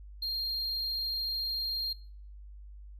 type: tone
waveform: triangle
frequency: 4209 Hz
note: C8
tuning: 9 cents sharp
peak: -30 dBFS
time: 0.22-1.93 s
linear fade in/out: 5 ms
effects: noise-tail reverb RT60 0.5 s tail -22 dB re dry + added 50 Hz sine -45 dBFS peak until 2.99 s